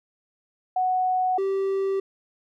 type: tone pair in turn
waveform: sine / triangle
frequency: 740 / 388.7 Hz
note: F#5 / G4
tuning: 0 / -15 cents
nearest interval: major seventh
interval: 1115 cents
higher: first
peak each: -20 dBFS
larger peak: neither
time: 0.76-1.38 / 1.38-2 s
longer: neither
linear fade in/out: 5 ms
effects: none